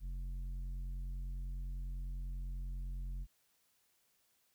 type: tone with tanh clipping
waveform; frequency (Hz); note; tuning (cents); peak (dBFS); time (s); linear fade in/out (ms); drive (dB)
triangle; 45.02; F#1; -47; -40; 0-3.27; 50; 12
effects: white hiss -75 dBFS RMS until 4.54 s